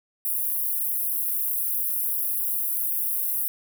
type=high-pass noise; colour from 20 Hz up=pink; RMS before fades=-26 dBFS; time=0.25-3.48 s; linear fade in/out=0 ms; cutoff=11000 Hz; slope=48 dB/octave; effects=none